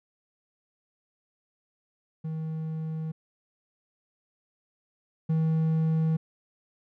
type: tone pair in turn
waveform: triangle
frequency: 158.8 / 159.9 Hz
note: D#3 / D#3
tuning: +36 / +48 cents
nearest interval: unison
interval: 12 cents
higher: second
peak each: -28 / -20 dBFS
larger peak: second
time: 2.24-3.12 / 5.29-6.17 s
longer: neither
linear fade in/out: 10 ms
effects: none